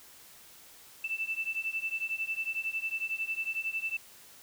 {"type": "beating tone pair", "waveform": "sine", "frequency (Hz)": [2648, 2659], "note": ["E7", "E7"], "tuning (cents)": [7, 14], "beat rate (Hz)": 11, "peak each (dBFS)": [-35, -34], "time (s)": [1.04, 3.97], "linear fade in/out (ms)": 5, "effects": ["white hiss -54 dBFS RMS until 4.42 s"]}